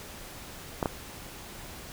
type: clicks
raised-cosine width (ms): 1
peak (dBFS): -12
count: 2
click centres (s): 0.828 / 0.858
effects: pink hiss -44 dBFS RMS until 1.92 s